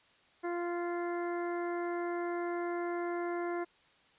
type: harmonic tone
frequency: 347.3 Hz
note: F4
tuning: 10 cents flat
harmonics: 1 / 2 / 3 / 4 / 5 / 6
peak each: -34 / -40 / -44 / -46 / -48 / -50 dBFS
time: 0.43-3.65 s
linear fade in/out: 20 ms
effects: white hiss -65 dBFS RMS until 4.18 s + resampled to 8000 Hz